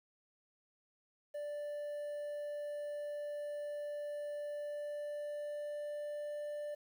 triangle tone with pitch glide, 587.3 to 590.7 Hz, D5 to D5, 0 to +10 cents, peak -37 dBFS, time 1.34-6.75 s, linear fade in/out 10 ms, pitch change +10 cents, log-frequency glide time 4.37-6.4 s, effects 11-bit

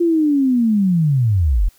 sine linear sweep, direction down, 348.9 to 35.74 Hz, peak -12 dBFS, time 0-1.69 s, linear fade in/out 10 ms, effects white hiss -54 dBFS RMS until 1.78 s

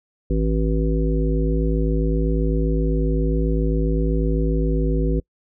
harmonic tone with a mistuned harmonic, 53.8 Hz, A1, 38 cents flat, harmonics 1 / 3 / 5 / 7 / 9, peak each -19 / -24 / -26 / -27 / -29 dBFS, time 0.3-5.2 s, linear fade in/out 5 ms, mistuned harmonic 1, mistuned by -18 cents, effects noise-tail reverb RT60 0.1 s tail -26 dB re dry

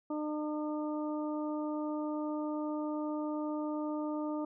harmonic tone, 302.5 Hz, D#4, 49 cents flat, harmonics 1 / 2 / 3 / 4, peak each -34 / -40 / -44 / -46 dBFS, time 0.1-4.45 s, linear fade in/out 5 ms, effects none

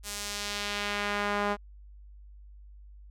sawtooth tone with band-pass filter sweep, 204.7 Hz, G#3, 25 cents flat, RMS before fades -32 dBFS, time 0.03-1.57 s, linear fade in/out 50 ms, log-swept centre 8800 to 960 Hz, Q 0.9, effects added 50 Hz sine -47 dBFS peak until 3.1 s

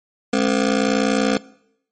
25% pulse ring-modulated tone, 240 Hz, B3, 49 cents flat, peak -9 dBFS, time 0.33-1.37 s, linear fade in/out 0 ms, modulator 30.1 Hz, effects noise-tail reverb RT60 0.7 s tail -20 dB re dry + MP3 32 kbps

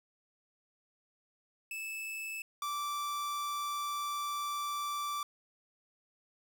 45% pulse tone pair in turn, 2621 / 1167.5 Hz, E7 / D6, -11 / -11 cents, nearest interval octave + major second, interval 1400 cents, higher first, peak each -38 / -34 dBFS, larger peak second, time 1.71-2.42 / 2.62-5.23 s, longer second, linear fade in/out 2 ms, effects none

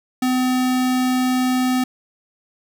square tone, 254.4 Hz, C4, 48 cents flat, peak -17 dBFS, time 0.22-1.84 s, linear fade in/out 5 ms, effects none

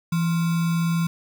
sine tone with sample-and-hold, 167.6 Hz, E3, 29 cents sharp, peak -19 dBFS, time 0.12-1.07 s, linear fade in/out 5 ms, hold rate 1225 Hz, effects none

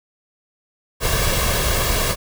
pink noise with comb filter, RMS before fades -19 dBFS, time 1-2.16 s, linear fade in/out 50 ms, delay 1.8 ms, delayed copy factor +0.6, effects none

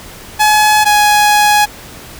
sawtooth tone pair in turn, 849 / 834.9 Hz, G#5 / G#5, +38 / +9 cents, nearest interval unison, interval 29 cents, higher first, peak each -3 dBFS, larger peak neither, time 0.39-0.85 / 0.85-1.66 s, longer second, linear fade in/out 20 ms, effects pink hiss -33 dBFS RMS until 2.19 s

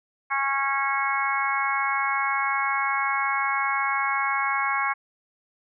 harmonic tone, 274.5 Hz, C#4, 17 cents flat, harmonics 3 / 4 / 5 / 6 / 7 / 8, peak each -30 / -26 / -32 / -30 / -36 / -28 dBFS, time 0.3-4.94 s, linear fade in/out 20 ms, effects none

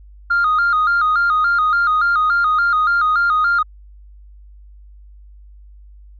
sine tone with vibrato, 1318.5 Hz, E6, in tune, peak -11 dBFS, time 0.3-3.63 s, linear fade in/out 10 ms, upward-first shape square, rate 3.5 Hz, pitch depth 100 cents each way, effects tanh soft clip ceiling -10 dBFS + added 50 Hz sine -39 dBFS peak until 6.19 s

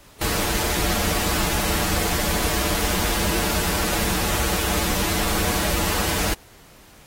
pink noise with comb filter, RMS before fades -23 dBFS, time 0.21-6.34 s, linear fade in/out 5 ms, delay 7.6 ms, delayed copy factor -1, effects pink hiss -50 dBFS RMS until 7.06 s + AAC 48 kbps

